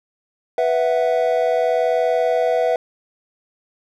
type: chord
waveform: triangle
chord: B suspended fourth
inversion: none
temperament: equal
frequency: 493.9 / 659.3 / 740 Hz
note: B4 / E5 / F#5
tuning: 0 / 0 / 0 cents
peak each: -17 / -17 / -21 dBFS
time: 0.58-2.76 s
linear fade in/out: 2 ms
effects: none